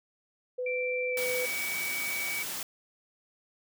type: tone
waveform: sine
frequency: 501 Hz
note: B4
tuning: 25 cents sharp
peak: -30 dBFS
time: 0.58-1.46 s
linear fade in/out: 10 ms
type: tone with pitch glide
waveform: sine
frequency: 2346 to 2271 Hz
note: D7 to C#7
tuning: -2 to +41 cents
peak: -32 dBFS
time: 0.66-2.43 s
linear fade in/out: 5 ms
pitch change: -57 cents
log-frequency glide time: 1.09-1.24 s
type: high-pass noise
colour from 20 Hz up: white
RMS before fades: -36 dBFS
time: 1.17-2.63 s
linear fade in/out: 2 ms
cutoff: 110 Hz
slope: 24 dB/octave
effects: none